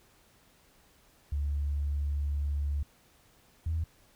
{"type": "tone pair in turn", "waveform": "sine", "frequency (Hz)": [72, 80.82], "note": ["D2", "E2"], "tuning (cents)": [-34, -34], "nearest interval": "major second", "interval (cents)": 200, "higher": "second", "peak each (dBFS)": -27, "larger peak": "neither", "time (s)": [[1.32, 2.83], [3.66, 3.84]], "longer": "first", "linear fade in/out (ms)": 5, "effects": ["tanh soft clip ceiling -23 dBFS", "pink hiss -63 dBFS RMS until 4.15 s"]}